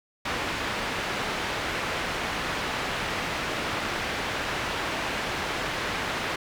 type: low-pass noise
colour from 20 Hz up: white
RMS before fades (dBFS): -30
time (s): 0.25-6.36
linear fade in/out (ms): 5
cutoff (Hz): 2300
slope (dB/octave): 12
effects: none